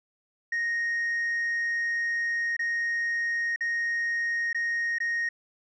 sine tone with dropouts, 1864.7 Hz, A#6, in tune, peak -23 dBFS, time 0.52-5.29 s, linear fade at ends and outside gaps 5 ms, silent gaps 2.567-2.592 / 3.561-3.607 / 4.53-4.546 / 4.985-5.002 s, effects tanh soft clip ceiling -24 dBFS

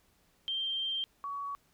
sine tone pair in turn, 3158 / 1126.9 Hz, G7 / C#6, +12 / +28 cents, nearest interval octave + tritone, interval 1784 cents, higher first, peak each -31 / -35 dBFS, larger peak first, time 0.48-1.04 / 1.24-1.55 s, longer first, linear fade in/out 0 ms, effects pink hiss -69 dBFS RMS until 1.73 s

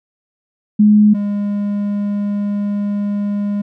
sine / triangle tone pair in turn, 210 / 204.1 Hz, G#3 / G#3, +19 / -30 cents, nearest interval unison, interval 49 cents, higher first, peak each -6 / -14 dBFS, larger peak first, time 0.79-1.14 / 1.14-3.62 s, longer second, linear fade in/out 10 ms, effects none

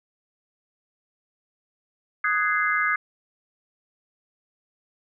sine chord, Ab dominant seventh, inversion second, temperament just, 1245.9 / 1495.1 / 1661.2 / 2077 Hz, Eb6 / Gb6 / Ab6 / C7, +2 / +18 / 0 / -13 cents, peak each -25 / -28 / -25 / -26 dBFS, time 2.24-2.96 s, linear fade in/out 5 ms, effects none

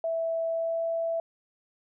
sine tone with pitch glide, 658 to 662.6 Hz, E5 to E5, -3 to +9 cents, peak -26 dBFS, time 0.04-1.2 s, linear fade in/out 2 ms, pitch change +12 cents, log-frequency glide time 0.46-0.83 s, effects none

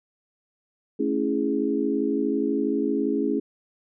sine chord, A major seventh, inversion none, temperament equal, 220 / 277.2 / 329.6 / 415.3 Hz, A3 / C#4 / E4 / G#4, 0 / 0 / 0 / 0 cents, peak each -29 / -25 / -28 / -27 dBFS, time 0.99-3.4 s, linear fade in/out 10 ms, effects none

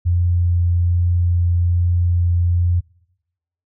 sine tone with vibrato, 87.31 Hz, F2, in tune, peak -13 dBFS, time 0.05-2.81 s, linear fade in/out 20 ms, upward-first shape triangle, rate 1.2 Hz, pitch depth 8 cents each way, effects noise-tail reverb RT60 0.9 s tail -25 dB re dry

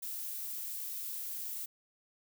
violet noise, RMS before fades -40 dBFS, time 0.02-1.66 s, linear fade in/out 10 ms, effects none

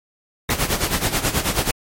pink noise with tremolo, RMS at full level -18 dBFS, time 0.49-1.71 s, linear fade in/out 2 ms, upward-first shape sine, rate 9.3 Hz, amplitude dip 75%, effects MP3 64 kbps

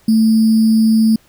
sine tone with sample-and-hold, 221.5 Hz, A3, 12 cents sharp, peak -8 dBFS, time 0.08-1.16 s, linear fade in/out 5 ms, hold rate 4900 Hz, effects pink hiss -52 dBFS RMS until 1.28 s

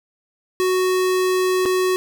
square tone with dropouts, 370 Hz, F#4, in tune, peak -17 dBFS, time 0.6-1.96 s, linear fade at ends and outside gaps 0 ms, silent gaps 1.654-1.659 s, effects none

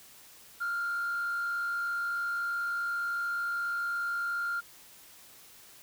sine tone with frequency modulation, 1396.9 Hz, F6, in tune, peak -28 dBFS, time 0.6-4.61 s, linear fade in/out 20 ms, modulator 57.1 Hz, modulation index 0.42, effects tanh soft clip ceiling -27 dBFS + white hiss -54 dBFS RMS until 5.82 s

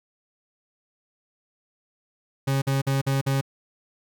40% pulse tone bursts, 136.3 Hz, C#3, 29 cents flat, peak -20 dBFS, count 5, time 2.47-3.412 s, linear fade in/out 10 ms, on 150 ms, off 48 ms, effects none

